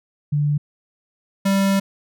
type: tone pair in turn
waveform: sine / square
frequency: 146.83 / 195.72 Hz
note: D3 / G3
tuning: 0 / -2 cents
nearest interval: perfect fourth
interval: 498 cents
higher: second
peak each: -16 dBFS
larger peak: neither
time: 0.32-0.58 / 1.45-1.8 s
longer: second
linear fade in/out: 10 ms
effects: none